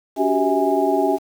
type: tone cluster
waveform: sine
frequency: 283.8 / 374 / 393.2 / 649 / 825 Hz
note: C#4 / F#4 / G4 / E5 / G#5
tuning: +41 / +19 / +5 / -27 / -12 cents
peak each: -22 dBFS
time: 0.16-1.19 s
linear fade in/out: 50 ms
effects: 7-bit